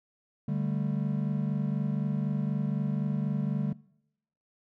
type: chord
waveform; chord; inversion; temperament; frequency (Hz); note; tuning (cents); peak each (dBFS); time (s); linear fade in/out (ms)
triangle; D suspended fourth; none; equal; 146.83 / 196 / 220; D3 / G3 / A3; 0 / 0 / 0; -28 / -30 / -33; 0.48-3.73; 5
effects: noise-tail reverb RT60 0.8 s tail -23 dB re dry